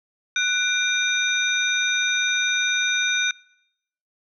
sine tone cluster, 1486 / 2371 / 3688 / 6030 Hz, F#6 / D7 / A#7 / F#8, +7 / +16 / -19 / +32 cents, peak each -23 / -24 / -25 / -29 dBFS, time 0.36-3.31 s, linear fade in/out 2 ms, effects noise-tail reverb RT60 0.8 s tail -25 dB re dry

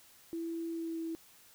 sine tone with pitch glide, 332 to 327.4 Hz, E4 to E4, +12 to -12 cents, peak -35 dBFS, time 0.33-1.15 s, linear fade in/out 0 ms, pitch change -24 cents, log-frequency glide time 0.7-1.01 s, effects white hiss -60 dBFS RMS until 1.54 s

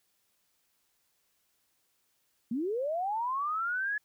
sine linear sweep, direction up, 215.6 to 1715 Hz, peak -29 dBFS, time 2.51-3.98 s, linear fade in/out 5 ms, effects white hiss -74 dBFS RMS until 4.04 s

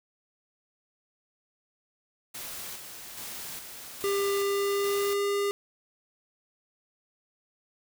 white noise with tremolo, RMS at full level -39 dBFS, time 2.34-5.14 s, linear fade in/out 10 ms, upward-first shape square, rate 1.2 Hz, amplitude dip 40%
square tone with pitch glide, 398.5 to 403.4 Hz, G4 to G4, +28 to +50 cents, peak -26 dBFS, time 4.04-5.51 s, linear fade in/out 0 ms, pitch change +22 cents, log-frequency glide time 4.38-5.24 s
effects none

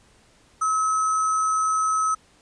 sine tone with sample-and-hold, 1286 Hz, E6, 43 cents flat, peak -19 dBFS, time 0.61-2.15 s, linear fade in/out 10 ms, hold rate 7350 Hz, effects pink hiss -57 dBFS RMS until 2.41 s + resampled to 22050 Hz

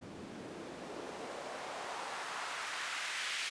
white noise with band-pass filter sweep, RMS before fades -42 dBFS, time 0.01-3.5 s, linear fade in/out 20 ms, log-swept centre 200 to 2500 Hz, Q 1.3, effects resampled to 22050 Hz

